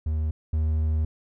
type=tone pair in turn; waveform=triangle; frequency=77.78 / 78.11 Hz; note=D#2 / D#2; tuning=0 / +7 cents; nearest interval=unison; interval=7 cents; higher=second; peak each=-21 / -19 dBFS; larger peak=second; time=0.06-0.31 / 0.53-1.05 s; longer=second; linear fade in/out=5 ms; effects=none